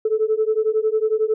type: beating tone pair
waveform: sine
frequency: 430.6 / 441.6 Hz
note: A4 / A4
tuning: -37 / +6 cents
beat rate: 11 Hz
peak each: -19 dBFS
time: 0.05-1.34 s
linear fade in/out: 5 ms
effects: tanh soft clip ceiling -10 dBFS